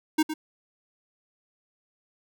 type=tone with echo; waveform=square; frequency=311.1 Hz; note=D#4; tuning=in tune; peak=-19 dBFS; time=0.18-0.23 s; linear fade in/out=10 ms; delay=110 ms; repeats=1; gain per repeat=-10 dB; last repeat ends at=0.34 s; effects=none